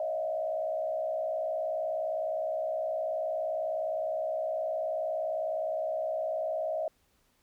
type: tone with frequency modulation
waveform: sine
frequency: 636 Hz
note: D#5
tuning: 38 cents sharp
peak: -29 dBFS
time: 0-6.88 s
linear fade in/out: 2 ms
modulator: 59.4 Hz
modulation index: 0.9
effects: pink hiss -70 dBFS RMS until 7.42 s